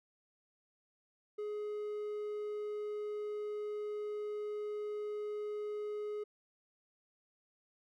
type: tone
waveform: triangle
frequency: 419.4 Hz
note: G#4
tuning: 17 cents sharp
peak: -35 dBFS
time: 1.38-6.24 s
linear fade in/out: 10 ms
effects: none